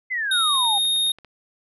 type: exponential sweep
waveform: sine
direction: down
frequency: 2093 to 779 Hz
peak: -22 dBFS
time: 0.1-0.79 s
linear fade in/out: 20 ms
type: tone with pitch glide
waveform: square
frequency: 3729 to 3705 Hz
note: A#7 to A#7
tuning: 0 to -11 cents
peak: -19 dBFS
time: 0.31-1.12 s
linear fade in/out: 5 ms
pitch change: -11 cents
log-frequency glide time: 0.5-0.64 s
type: clicks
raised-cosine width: 0.3 ms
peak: -29 dBFS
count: 11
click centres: 0.408 / 0.478 / 0.551 / 0.647 / 0.777 / 0.852 / 0.963 / 1.067 / 1.098 / 1.186 / 1.247 s
effects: none